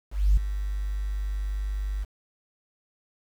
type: tone with ADSR envelope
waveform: sine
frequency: 49.91 Hz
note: G1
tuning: 32 cents sharp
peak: -13 dBFS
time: 0.11-2.05 s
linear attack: 260 ms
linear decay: 5 ms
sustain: -13 dB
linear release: 22 ms
effects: tanh soft clip ceiling -12 dBFS + 8-bit